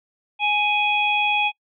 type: harmonic tone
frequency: 833 Hz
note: G#5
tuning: 5 cents sharp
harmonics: 1 / 3 / 4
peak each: -22 / -20 / -27 dBFS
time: 0.39-1.52 s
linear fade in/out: 50 ms
effects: noise-tail reverb RT60 0.1 s tail -24 dB re dry